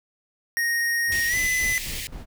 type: tone with pitch glide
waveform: square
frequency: 1864.7 to 2010 Hz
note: A#6 to B6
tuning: 0 to +30 cents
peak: -22 dBFS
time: 0.57-1.78 s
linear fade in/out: 0 ms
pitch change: +130 cents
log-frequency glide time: 1.28-1.36 s
type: noise with tremolo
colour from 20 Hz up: brown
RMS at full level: -35 dBFS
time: 1.07-2.26 s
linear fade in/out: 50 ms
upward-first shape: square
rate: 3.8 Hz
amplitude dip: 60%
type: high-pass noise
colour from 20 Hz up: pink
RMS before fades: -33 dBFS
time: 1.12-2.07 s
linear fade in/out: 0 ms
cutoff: 1800 Hz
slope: 96 dB/octave
effects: none